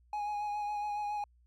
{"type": "tone with vibrato", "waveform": "triangle", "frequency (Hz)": 831, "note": "G#5", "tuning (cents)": 1, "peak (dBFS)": -31, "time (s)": [0.13, 1.24], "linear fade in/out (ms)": 2, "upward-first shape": "sine", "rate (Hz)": 7.2, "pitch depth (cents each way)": 21, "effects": ["added 60 Hz sine -62 dBFS peak until 1.46 s"]}